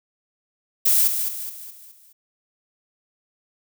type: noise with echo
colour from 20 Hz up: violet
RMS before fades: -17 dBFS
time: 0.85-1.08 s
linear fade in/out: 10 ms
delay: 210 ms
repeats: 5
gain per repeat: -7 dB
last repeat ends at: 2.13 s
effects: none